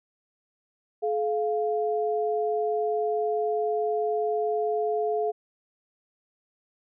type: tone pair together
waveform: sine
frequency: 427.7 / 698.5 Hz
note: A4 / F5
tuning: -49 / 0 cents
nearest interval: minor sixth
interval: 849 cents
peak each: -25 / -28 dBFS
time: 1.02-5.32 s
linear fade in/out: 20 ms
effects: none